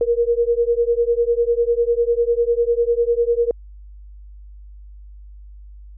sine beating tone pair, 467.1 / 477.1 Hz, A#4 / A#4, +3 / +40 cents, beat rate 10 Hz, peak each -18 dBFS, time 0.01-3.51 s, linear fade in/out 2 ms, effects added 50 Hz sine -37 dBFS peak until 5.97 s

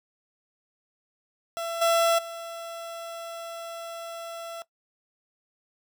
30% pulse tone with level steps, 671 Hz, E5, 31 cents sharp, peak -27 / -17 / -33 dBFS, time 1.57-4.62 s, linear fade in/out 0 ms, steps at 1.81 / 2.18 s, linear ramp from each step 10 ms, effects noise-tail reverb RT60 0.1 s tail -18 dB re dry

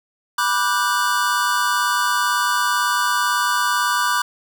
square chord, G major seventh, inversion first, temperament just, 980 / 1176 / 1470 / 1568 Hz, B5 / D6 / F#6 / G6, -14 / +2 / -12 / 0 cents, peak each -23 / -22 / -24 / -26 dBFS, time 0.38-4.22 s, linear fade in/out 5 ms, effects none

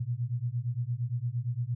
sine beating tone pair, 116.54 / 125.24 Hz, A#2 / B2, 0 / +25 cents, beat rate 8.7 Hz, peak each -32 / -32 dBFS, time 0-1.75 s, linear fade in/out 10 ms, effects none

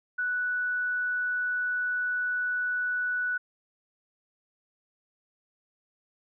sine tone, 1480 Hz, F#6, in tune, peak -26 dBFS, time 0.18-3.38 s, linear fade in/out 10 ms, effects none

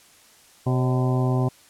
harmonic tone with a mistuned harmonic, 127.3 Hz, C3, 47 cents flat, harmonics 1 / 2 / 3 / 4 / 5 / 6 / 7 / 8, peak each -20 / -27 / -29 / -36 / -33 / -34 / -38 / -36 dBFS, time 0.66-1.49 s, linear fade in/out 10 ms, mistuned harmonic 4, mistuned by +110 cents, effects white hiss -53 dBFS RMS until 1.69 s + low-pass 11000 Hz 12 dB/octave

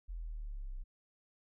sine exponential sweep, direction down, 43.49 to 30.87 Hz, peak -39 dBFS, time 0.08-0.84 s, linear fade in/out 20 ms, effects none

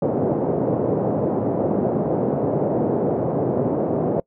white band-pass noise, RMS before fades -21 dBFS, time 0.02-4.2 s, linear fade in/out 2 ms, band 120 to 590 Hz, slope 24 dB/octave, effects noise-tail reverb RT60 0.1 s tail -24 dB re dry

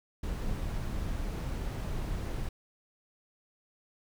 brown noise, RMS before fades -34 dBFS, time 0.23-2.49 s, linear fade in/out 5 ms, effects none

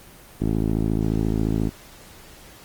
10% pulse tone with low-pass filter, 54.3 Hz, A1, 22 cents flat, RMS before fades -22 dBFS, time 0.4-1.7 s, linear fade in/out 20 ms, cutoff 390 Hz, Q 1.2, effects pink hiss -46 dBFS RMS until 2.64 s + Opus 24 kbps

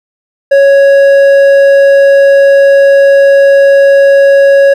sine tone with hard clipping, 554.4 Hz, C#5, in tune, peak -3 dBFS, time 0.51-4.74 s, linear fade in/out 10 ms, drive 6 dB, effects none

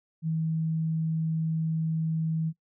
sine tone, 160.6 Hz, E3, 45 cents flat, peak -25 dBFS, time 0.22-2.53 s, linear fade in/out 50 ms, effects noise-tail reverb RT60 0.1 s tail -21 dB re dry

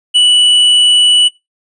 sine tone with tanh clipping, 2957 Hz, F#7, 2 cents flat, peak -6 dBFS, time 0.14-1.29 s, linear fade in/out 20 ms, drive 7 dB, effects noise-tail reverb RT60 0.2 s tail -20 dB re dry + resampled to 24000 Hz

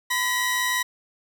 sawtooth tone pair together, 1012 / 1918.7 Hz, B5 / A#6, +42 / +49 cents, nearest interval major seventh, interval 1107 cents, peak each -23 / -20 dBFS, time 0.1-0.83 s, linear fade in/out 10 ms, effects none

